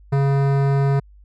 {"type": "tone with hard clipping", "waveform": "sine", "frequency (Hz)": 138.59, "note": "C#3", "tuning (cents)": 0, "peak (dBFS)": -17, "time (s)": [0.12, 1], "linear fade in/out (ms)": 10, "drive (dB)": 17, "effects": ["added 50 Hz sine -44 dBFS peak until 1.24 s"]}